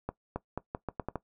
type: accelerating click train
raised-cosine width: 1 ms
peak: -19 dBFS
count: 8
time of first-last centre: 0.09-1.157 s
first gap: 270 ms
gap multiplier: 0.8
effects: noise-tail reverb RT60 0.1 s tail -18 dB re dry